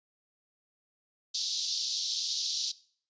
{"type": "band-pass noise", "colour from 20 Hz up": "pink", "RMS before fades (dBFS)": -33, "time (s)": [1.34, 2.72], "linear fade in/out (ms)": 10, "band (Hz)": [3700, 6000], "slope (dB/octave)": 48, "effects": ["noise-tail reverb RT60 0.5 s tail -19 dB re dry", "resampled to 16000 Hz"]}